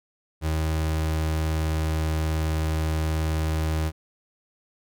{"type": "tone", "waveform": "35% pulse", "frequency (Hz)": 78.8, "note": "D#2", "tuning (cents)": 23, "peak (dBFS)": -21, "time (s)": [0.41, 3.92], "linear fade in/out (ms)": 50, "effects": []}